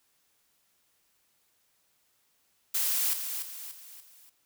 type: noise with echo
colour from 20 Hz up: blue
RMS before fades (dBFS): -28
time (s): 2.74-3.14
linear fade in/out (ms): 10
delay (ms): 290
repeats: 4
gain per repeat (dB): -7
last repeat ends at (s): 4.3
effects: white hiss -71 dBFS RMS until 4.45 s